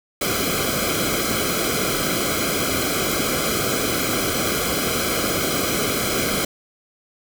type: noise with comb filter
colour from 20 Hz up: pink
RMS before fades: -22 dBFS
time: 0.21-6.45 s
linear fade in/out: 5 ms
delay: 1.1 ms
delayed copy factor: -1
effects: none